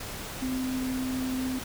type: tone in noise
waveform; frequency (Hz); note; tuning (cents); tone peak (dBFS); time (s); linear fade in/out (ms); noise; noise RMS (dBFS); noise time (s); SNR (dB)
sine; 258.1; C4; -23; -28; 0.42-1.59; 5; pink; -38; 0-1.64; +7
effects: none